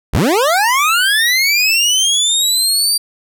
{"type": "linear sweep", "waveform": "25% pulse", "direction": "up", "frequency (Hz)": [36.04, 4716], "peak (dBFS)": -7, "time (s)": [0.13, 2.98], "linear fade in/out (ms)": 10, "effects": []}